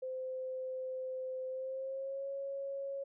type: tone with pitch glide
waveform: sine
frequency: 517 to 550.9 Hz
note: C5 to C#5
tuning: -21 to -11 cents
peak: -37 dBFS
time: 0.02-3.04 s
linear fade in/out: 10 ms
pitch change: +110 cents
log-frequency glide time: 1.48-2.28 s
effects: none